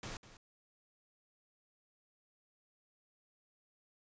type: noise with echo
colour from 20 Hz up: pink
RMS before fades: -44 dBFS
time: 0.03-0.17 s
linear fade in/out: 2 ms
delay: 200 ms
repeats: 1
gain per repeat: -14 dB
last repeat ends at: 0.37 s
effects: resampled to 16000 Hz